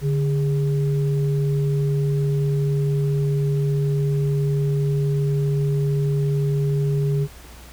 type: tone pair together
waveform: sine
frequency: 144.4 / 409.1 Hz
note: D3 / G#4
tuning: -29 / -26 cents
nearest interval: octave + tritone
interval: 1803 cents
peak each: -18 / -27 dBFS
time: 0.01-7.28 s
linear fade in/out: 50 ms
effects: added 60 Hz sine -42 dBFS peak until 7.72 s + pink hiss -45 dBFS RMS until 7.72 s